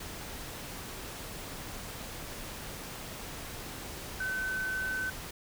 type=tone in noise; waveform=sine; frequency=1522 Hz; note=F#6; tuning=48 cents sharp; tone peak=-31 dBFS; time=4.2-5.1 s; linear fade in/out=5 ms; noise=pink; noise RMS=-42 dBFS; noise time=0-5.31 s; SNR=+8 dB; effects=none